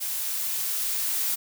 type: noise with level ramp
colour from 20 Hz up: blue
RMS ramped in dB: -30 to -26 dBFS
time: 0-1.36 s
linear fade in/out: 20 ms
effects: none